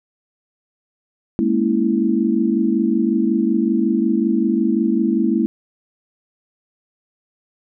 sine chord, A# half-diminished seventh, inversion third, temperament equal, 207.7 / 233.1 / 277.2 / 329.6 Hz, G#3 / A#3 / C#4 / E4, 0 / 0 / 0 / 0 cents, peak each -20 / -19 / -24 / -19 dBFS, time 1.39-5.46 s, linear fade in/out 0 ms, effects none

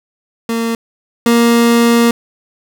30% pulse tone pair in turn, 229.3 / 234.4 Hz, A#3 / A#3, -28 / +10 cents, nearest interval unison, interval 38 cents, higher second, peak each -12 / -5 dBFS, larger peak second, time 0.49-0.75 / 1.26-2.11 s, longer second, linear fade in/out 2 ms, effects none

